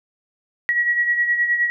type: beating tone pair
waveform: sine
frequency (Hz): 1916 / 1925.6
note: A#6 / B6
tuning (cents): +47 / -44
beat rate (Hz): 9.6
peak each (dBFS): -17 / -25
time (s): 0.69-1.7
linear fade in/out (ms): 0
effects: none